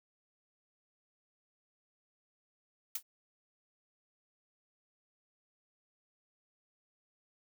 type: noise with exponential decay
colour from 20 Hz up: blue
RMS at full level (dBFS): -30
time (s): 2.95-3.03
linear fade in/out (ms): 5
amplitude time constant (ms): 16
effects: none